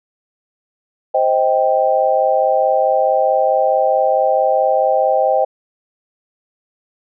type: chord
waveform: sine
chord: C minor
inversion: none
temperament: just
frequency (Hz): 523.3 / 627.9 / 784.9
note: C5 / Eb5 / G5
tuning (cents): 0 / +16 / +2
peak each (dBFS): -16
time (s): 1.14-5.45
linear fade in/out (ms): 10
effects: none